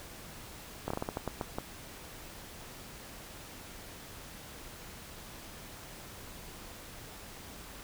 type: slowing click train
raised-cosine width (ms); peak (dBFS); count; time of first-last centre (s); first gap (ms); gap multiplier
1; -19; 10; 0.88-1.585; 24; 1.28
effects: pink hiss -48 dBFS RMS until 7.83 s